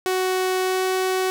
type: tone with pitch glide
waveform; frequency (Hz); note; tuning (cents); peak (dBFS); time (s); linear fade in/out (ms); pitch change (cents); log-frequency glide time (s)
sawtooth; 372.1 to 374.3; F#4 to F#4; +10 to +20; -16; 0.06-1.3; 0; +10; 0.61-0.83
effects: none